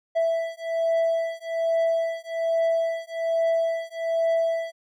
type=beating tone pair; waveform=triangle; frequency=660 / 661.2 Hz; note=E5 / E5; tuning=+2 / +5 cents; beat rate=1.2 Hz; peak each=-23 dBFS; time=0.15-4.72 s; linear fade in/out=20 ms; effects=none